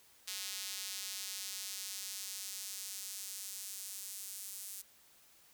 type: tone with high-pass filter sweep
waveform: square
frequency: 98 Hz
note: G2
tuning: in tune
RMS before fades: -44 dBFS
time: 0.27-4.82 s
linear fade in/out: 10 ms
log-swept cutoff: 4000 to 8700 Hz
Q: 0.94
effects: white hiss -64 dBFS RMS until 5.53 s